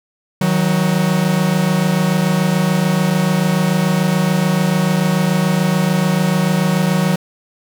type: tone pair together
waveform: 45% pulse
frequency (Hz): 158.11 / 185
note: D#3 / F#3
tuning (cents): +28 / 0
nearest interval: minor third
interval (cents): 272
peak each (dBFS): -17 / -15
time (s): 0.41-7.16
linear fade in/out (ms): 5
effects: none